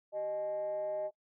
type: tone with frequency modulation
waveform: sine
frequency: 617 Hz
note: D#5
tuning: 15 cents flat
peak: -32 dBFS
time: 0.12-1.11 s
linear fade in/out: 50 ms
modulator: 232 Hz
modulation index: 0.39
effects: noise-tail reverb RT60 0.1 s tail -21 dB re dry + tanh soft clip ceiling -28 dBFS